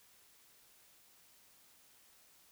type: silence
effects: white hiss -65 dBFS RMS until 2.51 s